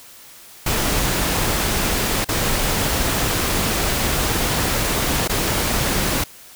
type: noise with dropouts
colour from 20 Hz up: pink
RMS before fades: -20 dBFS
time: 0.66-6.24 s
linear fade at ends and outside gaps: 5 ms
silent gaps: 2.246-2.287 / 5.277-5.294 s
effects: white hiss -43 dBFS RMS until 6.55 s